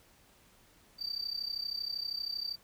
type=tone with amplitude modulation; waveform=triangle; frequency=4641 Hz; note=D8; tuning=21 cents flat; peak=-28 dBFS; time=0.98-2.57 s; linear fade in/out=50 ms; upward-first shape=sine; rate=32.7 Hz; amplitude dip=90%; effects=tanh soft clip ceiling -29 dBFS + pink hiss -63 dBFS RMS until 2.63 s